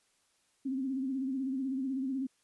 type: tone with vibrato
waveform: sine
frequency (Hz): 265.2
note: C4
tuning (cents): +23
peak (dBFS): -31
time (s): 0.65-2.27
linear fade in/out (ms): 10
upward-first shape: sine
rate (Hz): 16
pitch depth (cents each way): 70
effects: white hiss -72 dBFS RMS until 2.43 s + resampled to 24000 Hz